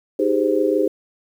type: chord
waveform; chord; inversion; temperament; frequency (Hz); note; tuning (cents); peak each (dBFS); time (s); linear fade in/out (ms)
sine; Ab major seventh; second; just; 311.5 / 389.3 / 415.3 / 519.1; Eb4 / G4 / Ab4 / C5; +2 / -12 / 0 / -14; -21; 0.19-0.88; 5
effects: 8-bit